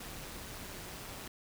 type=noise with amplitude modulation; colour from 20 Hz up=pink; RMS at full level=-43 dBFS; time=0-1.28 s; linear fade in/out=5 ms; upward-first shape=sine; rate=190 Hz; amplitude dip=50%; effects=none